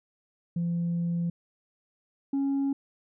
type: tone pair in turn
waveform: sine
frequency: 171 / 275.9 Hz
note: F3 / C#4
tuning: -36 / -8 cents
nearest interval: minor sixth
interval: 828 cents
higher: second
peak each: -24 / -22 dBFS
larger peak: second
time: 0.56-1.3 / 2.33-2.73 s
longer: first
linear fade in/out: 5 ms
effects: tanh soft clip ceiling -23 dBFS